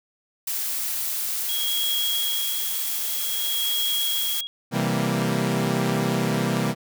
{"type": "noise", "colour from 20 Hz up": "blue", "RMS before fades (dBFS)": -27, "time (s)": [0.47, 4.41], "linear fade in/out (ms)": 5}
{"type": "tone with tremolo", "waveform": "sine", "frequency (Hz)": 3302, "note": "G#7", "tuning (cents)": -11, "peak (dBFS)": -23, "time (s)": [1.49, 4.47], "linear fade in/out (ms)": 0, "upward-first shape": "sine", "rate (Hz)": 0.52, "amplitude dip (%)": 85}
{"type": "chord", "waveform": "sawtooth", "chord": "C dominant seventh", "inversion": "none", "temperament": "equal", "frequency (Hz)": [130.81, 164.81, 196, 233.1], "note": ["C3", "E3", "G3", "Bb3"], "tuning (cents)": [0, 0, 0, 0], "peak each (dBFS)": -23, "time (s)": [4.71, 6.75], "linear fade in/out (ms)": 50}
{"effects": []}